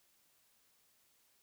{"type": "silence", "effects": ["white hiss -72 dBFS RMS until 1.42 s"]}